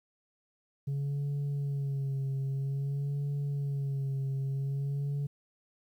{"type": "tone with vibrato", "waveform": "sine", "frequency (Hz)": 139.1, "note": "C#3", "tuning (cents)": 6, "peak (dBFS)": -27, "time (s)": [0.87, 5.27], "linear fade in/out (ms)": 10, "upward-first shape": "sine", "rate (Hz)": 0.51, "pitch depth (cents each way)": 44, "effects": ["tanh soft clip ceiling -29 dBFS", "11-bit"]}